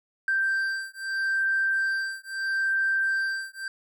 triangle beating tone pair, 1568 / 1568.77 Hz, G6 / G6, 0 / +1 cents, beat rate 0.77 Hz, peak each -24 dBFS, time 0.28-3.68 s, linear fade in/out 2 ms, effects tanh soft clip ceiling -19 dBFS

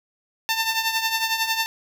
10% pulse tone with tremolo, 896 Hz, A5, 31 cents sharp, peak -10 dBFS, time 0.49-1.66 s, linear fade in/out 0 ms, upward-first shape triangle, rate 11 Hz, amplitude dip 70%, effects 8-bit

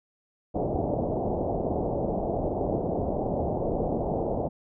white low-pass noise, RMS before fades -28 dBFS, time 0.54-4.49 s, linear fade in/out 20 ms, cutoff 750 Hz, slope 48 dB/octave, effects none

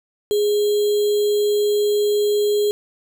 sine tone with sample-and-hold, 415.3 Hz, G#4, in tune, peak -15 dBFS, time 0.31-2.71 s, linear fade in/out 0 ms, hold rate 3675 Hz, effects none

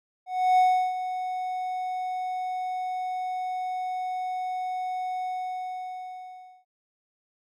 triangle tone with ADSR envelope, 738 Hz, F#5, 5 cents flat, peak -14 dBFS, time 0.26-6.65 s, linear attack 320 ms, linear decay 350 ms, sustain -12 dB, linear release 1400 ms, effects none

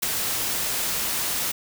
white noise with ADSR envelope, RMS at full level -21 dBFS, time 0.02-1.52 s, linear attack 13 ms, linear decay 5 ms, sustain -5 dB, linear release 9 ms, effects none

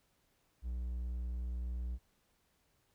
triangle tone, 60.7 Hz, B1, 29 cents flat, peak -34 dBFS, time 0.62-1.99 s, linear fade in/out 50 ms, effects pink hiss -75 dBFS RMS until 2.94 s

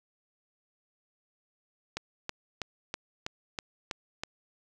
click train, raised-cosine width 0.2 ms, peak -16 dBFS, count 8, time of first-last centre 1.97-4.235 s, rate 3.09 Hz, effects none

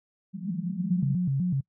white band-pass noise, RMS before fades -31 dBFS, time 0.33-1.16 s, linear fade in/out 50 ms, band 170 to 200 Hz, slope 96 dB/octave
sine tone with vibrato, 156.6 Hz, D#3, 11 cents sharp, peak -23 dBFS, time 0.9-1.61 s, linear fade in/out 10 ms, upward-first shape square, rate 4 Hz, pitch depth 240 cents each way
effects noise-tail reverb RT60 0.1 s tail -24 dB re dry

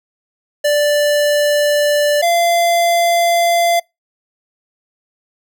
square tone pair in turn, 587.3 / 686.5 Hz, D5 / F5, 0 / -30 cents, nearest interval minor third, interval 270 cents, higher second, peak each -12 dBFS, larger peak neither, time 0.64-2.22 / 2.22-3.8 s, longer neither, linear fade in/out 10 ms, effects noise-tail reverb RT60 0.2 s tail -25 dB re dry

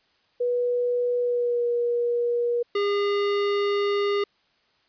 sine tone with pitch glide, 488.1 to 477.8 Hz, B4 to A#4, -20 to +43 cents, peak -21 dBFS, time 0.4-2.63 s, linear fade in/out 10 ms, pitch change -37 cents, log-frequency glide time 1.2-1.66 s
square tone, 405.9 Hz, G#4, 40 cents flat, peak -22 dBFS, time 2.75-4.24 s, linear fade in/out 5 ms
effects white hiss -65 dBFS RMS until 4.88 s + resampled to 11025 Hz

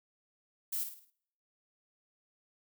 violet noise with echo, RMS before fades -35 dBFS, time 0.72-0.84 s, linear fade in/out 10 ms, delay 53 ms, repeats 5, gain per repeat -7 dB, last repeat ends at 1.105 s, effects noise-tail reverb RT60 0.7 s tail -26 dB re dry

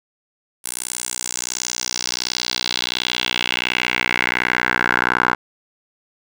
10% pulse tone with band-pass filter sweep, 61.4 Hz, B1, 9 cents flat, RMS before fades -22 dBFS, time 0.64-5.35 s, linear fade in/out 10 ms, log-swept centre 10000 to 1300 Hz, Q 2.8, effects none

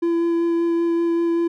triangle tone with vibrato, 337.6 Hz, E4, 41 cents sharp, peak -15 dBFS, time 0.02-1.48 s, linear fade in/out 10 ms, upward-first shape sine, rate 5.2 Hz, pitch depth 10 cents each way, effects none

